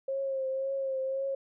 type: tone with vibrato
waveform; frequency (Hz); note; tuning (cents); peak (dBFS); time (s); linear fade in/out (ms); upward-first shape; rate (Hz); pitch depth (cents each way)
sine; 536; C5; +42; -29; 0.08-1.35; 5; triangle; 1.9; 36
effects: none